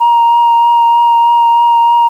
sine tone with vibrato, 939 Hz, A#5, 12 cents sharp, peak -3 dBFS, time 0-2.09 s, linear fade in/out 20 ms, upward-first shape triangle, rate 3.2 Hz, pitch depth 14 cents each way, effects tanh soft clip ceiling -3 dBFS + 7-bit

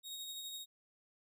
sawtooth tone with tremolo, 3757 Hz, A#7, 13 cents sharp, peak -39 dBFS, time 0.03-0.66 s, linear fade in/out 50 ms, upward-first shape sine, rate 12 Hz, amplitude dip 30%, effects none

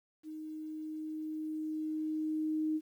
sine tone with level ramp, 311.1 Hz, D#4, in tune, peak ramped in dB -41 to -29 dBFS, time 0.23-2.81 s, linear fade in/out 50 ms, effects 11-bit

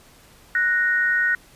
sine tone pair together, 1478.2 / 1864.7 Hz, F#6 / A#6, -2 / 0 cents, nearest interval major third, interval 402 cents, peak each -20 dBFS, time 0.55-1.35 s, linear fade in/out 2 ms, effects pink hiss -51 dBFS RMS until 1.55 s + resampled to 32000 Hz

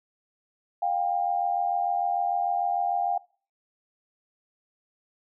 sine tone pair together, 708 / 794.7 Hz, F5 / G5, +23 / +23 cents, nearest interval major second, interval 200 cents, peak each -26 dBFS, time 0.82-3.18 s, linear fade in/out 5 ms, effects noise-tail reverb RT60 0.4 s tail -22 dB re dry

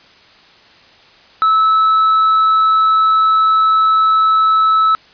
triangle tone, 1304 Hz, E6, 19 cents flat, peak -7 dBFS, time 1.42-4.95 s, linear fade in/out 0 ms, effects white hiss -45 dBFS RMS until 5.13 s + resampled to 11025 Hz

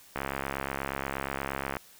click train, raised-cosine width 0.5 ms, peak -16 dBFS, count 111, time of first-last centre 0.16-1.768 s, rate 68.4 Hz, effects white hiss -55 dBFS RMS until 1.99 s

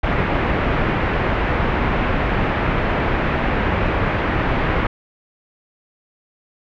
pink low-pass noise, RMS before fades -19 dBFS, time 0.03-4.87 s, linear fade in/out 5 ms, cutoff 2400 Hz, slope 24 dB/octave, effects none

